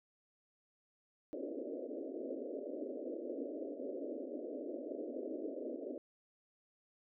pink band-pass noise, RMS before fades -43 dBFS, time 1.33-5.98 s, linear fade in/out 0 ms, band 250 to 620 Hz, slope 96 dB/octave, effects none

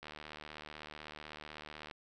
click train, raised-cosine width 0.3 ms, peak -30 dBFS, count 144, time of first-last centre 0.03-1.912 s, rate 76 Hz, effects none

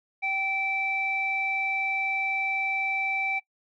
square tone with low-pass filter, 776 Hz, G5, 18 cents flat, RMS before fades -28 dBFS, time 0.22-3.4 s, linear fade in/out 20 ms, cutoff 2300 Hz, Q 6.4, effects noise-tail reverb RT60 0.1 s tail -22 dB re dry

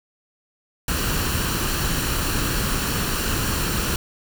pink noise with comb filter, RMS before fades -23 dBFS, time 0.88-3.96 s, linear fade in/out 2 ms, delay 0.7 ms, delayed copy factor +0.5, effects none

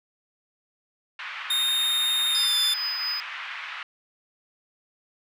white band-pass noise, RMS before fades -36 dBFS, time 1.19-3.83 s, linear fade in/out 2 ms, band 1100 to 2700 Hz, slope 24 dB/octave
45% pulse tone with pitch glide, 3685 to 3543 Hz, A#7 to A7, -21 to +11 cents, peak -21 dBFS, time 1.5-2.74 s, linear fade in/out 5 ms, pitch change -68 cents, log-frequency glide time 2.29-2.57 s
triangle tone with tremolo, 5000 Hz, D#8, 8 cents sharp, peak -24 dBFS, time 2.35-3.2 s, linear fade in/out 0 ms, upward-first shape triangle, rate 4.4 Hz, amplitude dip 35%
effects none

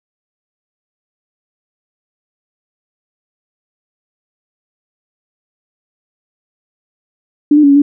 sine tone with pitch steps, 293.5 / 301 / 283.2 / 280.3 / 287.8 Hz, D4 / D4 / C#4 / C#4 / D4, -1 / +43 / +37 / +19 / -35 cents, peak -4 dBFS, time 7.51-7.82 s, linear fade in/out 5 ms, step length 62 ms, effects none

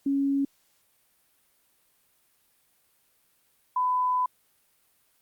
sine tone pair in turn, 277.2 / 1002.2 Hz, C#4 / B5, 0 / +25 cents, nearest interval octave + minor seventh, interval 2225 cents, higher second, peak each -22 dBFS, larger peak neither, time 0.06-0.45 / 3.76-4.26 s, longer second, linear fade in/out 5 ms, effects white hiss -67 dBFS RMS until 5.21 s + Opus 48 kbps

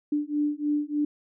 sine beating tone pair, 293.7 / 297 Hz, D4 / D4, 0 / +20 cents, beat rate 3.3 Hz, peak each -27 dBFS, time 0.12-1.05 s, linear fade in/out 5 ms, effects none

